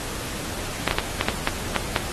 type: clicks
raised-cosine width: 0.3 ms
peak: -3 dBFS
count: 8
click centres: 0.877 / 0.911 / 0.985 / 1.211 / 1.285 / 1.474 / 1.763 / 1.962 s
effects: pink hiss -32 dBFS RMS until 2.12 s + AAC 32 kbps